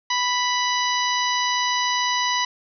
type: harmonic tone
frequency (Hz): 987.8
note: B5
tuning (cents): 0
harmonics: 1 / 2 / 3 / 4 / 5 / 6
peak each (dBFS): -23 / -26 / -28 / -29 / -30 / -31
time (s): 0.1-2.45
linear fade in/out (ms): 5
effects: none